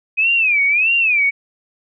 sine tone with vibrato, 2489 Hz, D#7, in tune, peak -12 dBFS, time 0.17-1.31 s, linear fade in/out 20 ms, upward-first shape sine, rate 1.6 Hz, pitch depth 190 cents each way, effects none

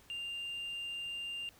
triangle tone with hard clipping, 2794 Hz, F7, in tune, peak -37 dBFS, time 0.1-1.49 s, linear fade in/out 0 ms, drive 1 dB, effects pink hiss -62 dBFS RMS until 1.59 s

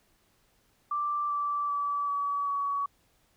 sine tone with pitch steps, 1174.7 / 1163.2 / 1151.9 / 1140.6 / 1129.5 Hz, D6 / D6 / D6 / C#6 / C#6, 0 / -17 / -34 / +49 / +32 cents, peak -27 dBFS, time 0.91-2.86 s, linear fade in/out 5 ms, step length 390 ms, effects pink hiss -68 dBFS RMS until 3.36 s

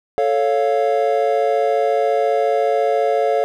triangle chord, A augmented, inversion none, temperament equal, 440 / 554.4 / 698.5 Hz, A4 / C#5 / E#5, 0 / 0 / 0 cents, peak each -17 dBFS, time 0.18-3.44 s, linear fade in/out 0 ms, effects none

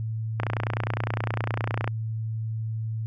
click train, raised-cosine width 0.5 ms, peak -12 dBFS, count 45, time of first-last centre 0.4-1.877 s, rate 29.8 Hz, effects added 111 Hz sine -27 dBFS peak until 3.06 s

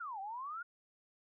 sine exponential two-way sweep, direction down then up, 1462 to 757 to 1457 Hz, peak -40 dBFS, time 0-0.63 s, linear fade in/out 10 ms, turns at 0.2 s, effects none

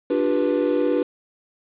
triangle chord, G dominant seventh, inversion second, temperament just, 294 / 352.8 / 392 / 490 Hz, D4 / F4 / G4 / B4, +2 / +18 / 0 / -14 cents, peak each -21 / -23 / -24 / -20 dBFS, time 0.1-1.03 s, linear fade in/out 5 ms, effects resampled to 8000 Hz + 7-bit

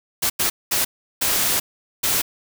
white noise bursts at uneven times, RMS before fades -20 dBFS, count 5, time 0.22-0.3 / 0.39-0.5 / 0.71-0.85 / 1.21-1.6 / 2.03-2.22 s, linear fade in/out 10 ms, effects none

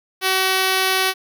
5% pulse tone, 378.2 Hz, F#4, 38 cents sharp, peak -5 dBFS, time 0.21-1.14 s, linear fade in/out 50 ms, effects none

